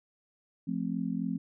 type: chord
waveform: sine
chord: F major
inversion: none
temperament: just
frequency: 174.61 / 218.3 / 261.9 Hz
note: F3 / A3 / C4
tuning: 0 / -13 / +2 cents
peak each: -34 dBFS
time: 0.67-1.38 s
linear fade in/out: 10 ms
effects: none